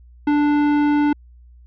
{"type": "tone with tanh clipping", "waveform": "sine", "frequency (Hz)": 293.7, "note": "D4", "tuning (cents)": 0, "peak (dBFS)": -16, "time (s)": [0.27, 1.13], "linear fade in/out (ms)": 5, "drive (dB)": 15, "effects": ["added 60 Hz sine -43 dBFS peak until 1.66 s"]}